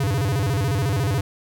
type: tone with vibrato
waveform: square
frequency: 116.54 Hz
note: A#2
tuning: in tune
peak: -20 dBFS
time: 0-1.21 s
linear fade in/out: 5 ms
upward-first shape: square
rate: 14 Hz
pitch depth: 300 cents each way
effects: none